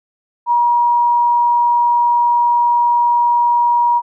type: tone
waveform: sine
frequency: 955 Hz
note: A#5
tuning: 42 cents sharp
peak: -10 dBFS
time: 0.46-4.02 s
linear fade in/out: 50 ms
effects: none